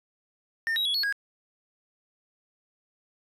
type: tone with pitch steps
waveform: triangle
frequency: 1813 / 3837 / 3363 / 4359 / 1642 Hz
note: A#6 / A#7 / G#7 / C#8 / G#6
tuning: -49 / +49 / +21 / -30 / -20 cents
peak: -23 dBFS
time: 0.67-1.125 s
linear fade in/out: 0 ms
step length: 91 ms
effects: resampled to 32000 Hz